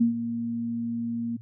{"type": "tone with ADSR envelope", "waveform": "sine", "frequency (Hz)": 233.3, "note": "A#3", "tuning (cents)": 2, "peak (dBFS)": -16, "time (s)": [0, 1.37], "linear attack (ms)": 13, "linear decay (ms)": 120, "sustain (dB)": -11, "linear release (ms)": 11, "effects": ["added 113 Hz sine -42 dBFS peak until 1.41 s"]}